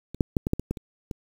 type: clicks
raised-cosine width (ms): 3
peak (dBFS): -24 / -7 / -9 / -12 / -9 / -16 / -14 / -24 / -19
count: 9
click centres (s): 0.146 / 0.208 / 0.368 / 0.469 / 0.534 / 0.596 / 0.71 / 0.772 / 1.112
effects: 7-bit